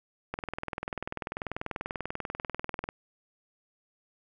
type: click train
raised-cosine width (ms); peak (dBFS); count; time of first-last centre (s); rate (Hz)
0.5; -18; 53; 0.34-2.889; 20.4
effects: none

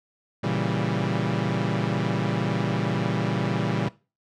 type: chord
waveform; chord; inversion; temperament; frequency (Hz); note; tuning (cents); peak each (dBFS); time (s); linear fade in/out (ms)
sawtooth; A# diminished seventh; none; equal; 116.54 / 138.59 / 164.81 / 196; A#2 / C#3 / E3 / G3; 0 / 0 / 0 / 0; -25; 0.43-3.89; 10
effects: noise-tail reverb RT60 0.3 s tail -19 dB re dry + low-pass 4000 Hz 12 dB/octave

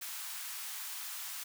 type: high-pass noise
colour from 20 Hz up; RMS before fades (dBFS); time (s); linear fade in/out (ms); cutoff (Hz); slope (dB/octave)
white; -42; 0.01-1.44; 10; 880; 24
effects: none

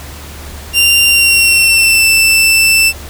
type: tone with pitch glide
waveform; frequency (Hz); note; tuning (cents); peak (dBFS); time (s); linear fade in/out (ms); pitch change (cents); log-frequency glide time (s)
sawtooth; 2779 to 2663; F7 to E7; -9 to +17; -3; 0.73-2.93; 50; -74; 1.05-2.06
effects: added 73 Hz sine -29 dBFS peak until 3.09 s + pink hiss -31 dBFS RMS until 3.09 s

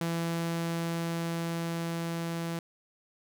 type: tone with level ramp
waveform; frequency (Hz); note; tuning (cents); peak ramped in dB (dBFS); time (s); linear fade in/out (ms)
sawtooth; 167.4; E3; +27; -25 to -28; 0.01-2.59; 2
effects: none

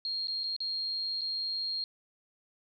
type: tone with dropouts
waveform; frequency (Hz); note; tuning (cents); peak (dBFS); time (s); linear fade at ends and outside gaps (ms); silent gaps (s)
sine; 4234; C8; +20; -31; 0.05-1.84; 1; 0.272-0.282 / 0.435-0.44 / 0.564-0.604 / 1.21-1.216
effects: none

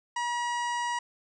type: harmonic tone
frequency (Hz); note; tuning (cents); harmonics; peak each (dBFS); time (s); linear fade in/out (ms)
960; B5; -49; 1 / 2 / 3 / 4 / 5 / 6 / 7 / 8 / 9; -29 / -35 / -41 / -51 / -49 / -45 / -52 / -48 / -50; 0.16-0.99; 5
effects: none

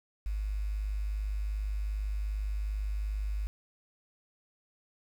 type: tone with quantisation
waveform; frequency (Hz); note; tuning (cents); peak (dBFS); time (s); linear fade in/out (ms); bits
sine; 51.3; G#1; -21; -30; 0.26-3.47; 0; 9
effects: none

